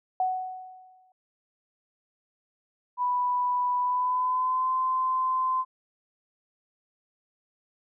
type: tone with exponential decay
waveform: sine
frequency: 744 Hz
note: F#5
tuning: 9 cents sharp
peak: -21 dBFS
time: 0.2-1.12 s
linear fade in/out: 2 ms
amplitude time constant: 200 ms
type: tone with pitch glide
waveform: sine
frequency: 987.8 to 1032.7 Hz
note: B5 to C6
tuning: 0 to -23 cents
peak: -23 dBFS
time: 2.97-5.65 s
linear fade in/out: 50 ms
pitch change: +77 cents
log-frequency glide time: 3.8-4.71 s
effects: none